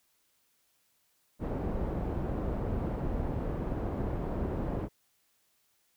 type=low-pass noise; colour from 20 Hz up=pink; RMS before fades=-33 dBFS; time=1.39-4.89 s; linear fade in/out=50 ms; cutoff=630 Hz; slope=12 dB/octave; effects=white hiss -72 dBFS RMS until 5.96 s